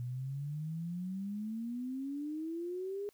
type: exponential sweep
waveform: sine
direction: up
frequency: 120.2 to 413.8 Hz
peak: -36 dBFS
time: 0-3.09 s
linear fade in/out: 0 ms
effects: white hiss -70 dBFS RMS until 3.13 s